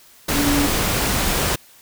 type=tone in noise; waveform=sine; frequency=286.6 Hz; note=D4; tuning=42 cents flat; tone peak=-18 dBFS; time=0.35-0.67 s; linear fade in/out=10 ms; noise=pink; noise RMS=-20 dBFS; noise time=0.28-1.56 s; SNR=-1 dB; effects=white hiss -49 dBFS RMS until 1.81 s